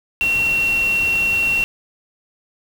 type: tone in noise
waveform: sine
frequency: 2730 Hz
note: F7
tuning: 40 cents flat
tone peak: -15 dBFS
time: 0.21-1.64 s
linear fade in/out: 0 ms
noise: pink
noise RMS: -31 dBFS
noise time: 0.21-1.64 s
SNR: +13 dB
effects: none